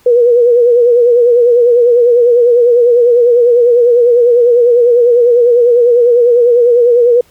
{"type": "tone with vibrato", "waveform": "sine", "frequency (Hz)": 479.8, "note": "A#4", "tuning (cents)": 50, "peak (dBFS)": -4, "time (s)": [0.06, 7.21], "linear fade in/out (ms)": 5, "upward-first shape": "sine", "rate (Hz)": 10, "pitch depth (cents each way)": 56, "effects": ["pink hiss -49 dBFS RMS until 7.3 s"]}